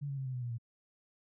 sine tone with pitch steps, 143.1 / 138.31 / 133.67 / 129.19 / 124.86 / 120.68 / 116.64 Hz, D3 / C#3 / C3 / C3 / B2 / B2 / A#2, -45 / -4 / +37 / -22 / +19 / -40 / +1 cents, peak -35 dBFS, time 0.01-0.584 s, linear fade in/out 20 ms, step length 82 ms, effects none

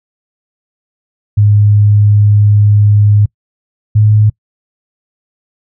sine tone pair in turn, 103.83 / 106.44 Hz, G#2 / G#2, 0 / +43 cents, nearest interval unison, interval 43 cents, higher second, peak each -4 dBFS, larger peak neither, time 1.37-3.26 / 3.95-4.3 s, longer first, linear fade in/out 10 ms, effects noise-tail reverb RT60 0.1 s tail -25 dB re dry

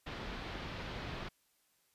pink low-pass noise, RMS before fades -43 dBFS, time 0.06-1.29 s, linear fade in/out 10 ms, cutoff 4100 Hz, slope 24 dB/octave, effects white hiss -74 dBFS RMS until 1.94 s + resampled to 32000 Hz

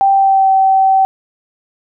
sine tone with pitch glide, 784 to 769.2 Hz, G5 to G5, 0 to -33 cents, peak -7 dBFS, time 0.01-1.05 s, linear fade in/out 0 ms, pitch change -33 cents, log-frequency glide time 0.12-0.5 s, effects none

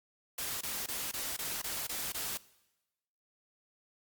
white noise bursts, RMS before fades -37 dBFS, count 8, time 0.38-2.374 s, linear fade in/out 5 ms, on 230 ms, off 22 ms, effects noise-tail reverb RT60 1.0 s tail -20 dB re dry + Opus 48 kbps

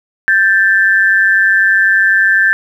sine tone pair together, 1568 / 1760 Hz, G6 / A6, 0 / 0 cents, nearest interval major second, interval 200 cents, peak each -10 dBFS, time 0.28-2.53 s, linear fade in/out 0 ms, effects 7-bit

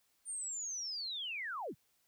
sine linear sweep, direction down, 9060 to 75.2 Hz, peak -38 dBFS, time 0.25-1.75 s, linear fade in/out 50 ms, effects white hiss -75 dBFS RMS until 2.07 s

